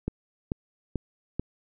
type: click train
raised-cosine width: 3 ms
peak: -15 dBFS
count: 4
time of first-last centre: 0.08-1.396 s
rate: 2.28 Hz
effects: none